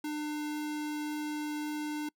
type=tone; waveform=square; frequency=300.3 Hz; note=D4; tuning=39 cents sharp; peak=-34 dBFS; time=0.04-2.09 s; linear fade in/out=5 ms; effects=noise-tail reverb RT60 0.1 s tail -26 dB re dry